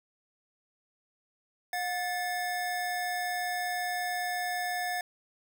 square tone pair together, 720 / 1745.4 Hz, F#5 / A6, -47 / -14 cents, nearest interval octave + minor third, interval 1533 cents, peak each -33 / -35 dBFS, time 1.73-5.01 s, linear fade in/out 2 ms, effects none

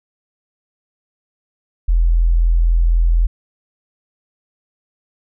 sine tone, 42 Hz, E1, 33 cents sharp, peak -10 dBFS, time 1.88-3.27 s, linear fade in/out 10 ms, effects none

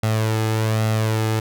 sawtooth tone with flanger, 110 Hz, A2, in tune, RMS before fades -20 dBFS, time 0.03-1.4 s, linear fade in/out 5 ms, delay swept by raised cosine 1.5 to 2.4 ms, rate 1.2 Hz, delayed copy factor +0.5, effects none

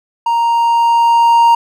triangle tone with level ramp, 932.3 Hz, A#5, in tune, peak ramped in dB -9 to -3 dBFS, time 0.26-1.55 s, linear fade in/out 5 ms, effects none

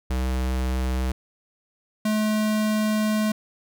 square tone pair in turn, 64 / 214.5 Hz, C2 / A3, -38 / -44 cents, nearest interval octave + major sixth, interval 2094 cents, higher second, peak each -23 / -21 dBFS, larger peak second, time 0.1-1.12 / 2.05-3.32 s, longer second, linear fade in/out 5 ms, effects none

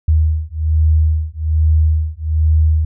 sine beating tone pair, 77.78 / 78.98 Hz, D#2 / D#2, 0 / +26 cents, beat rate 1.2 Hz, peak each -14 dBFS, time 0.08-2.85 s, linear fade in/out 5 ms, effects none

